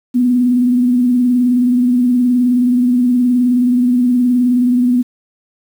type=tone with vibrato; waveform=sine; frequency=246.9 Hz; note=B3; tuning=in tune; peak=-9 dBFS; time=0.14-5.03 s; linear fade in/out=20 ms; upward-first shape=sine; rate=19 Hz; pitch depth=41 cents each way; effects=7-bit